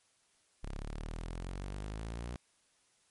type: exponential sweep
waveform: sawtooth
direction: up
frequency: 33.25 to 61.74 Hz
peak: -35 dBFS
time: 0.63-2.36 s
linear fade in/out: 0 ms
effects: white hiss -71 dBFS RMS until 3.1 s + MP3 48 kbps